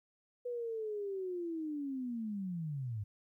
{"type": "linear sweep", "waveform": "sine", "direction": "down", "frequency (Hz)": [493.9, 98.6], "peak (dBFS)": -36, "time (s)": [0.45, 3.04], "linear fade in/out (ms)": 10, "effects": ["13-bit"]}